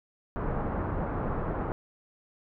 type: low-pass noise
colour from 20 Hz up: pink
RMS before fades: -31 dBFS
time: 0.36-1.72 s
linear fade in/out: 0 ms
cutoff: 1300 Hz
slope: 24 dB/octave
effects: none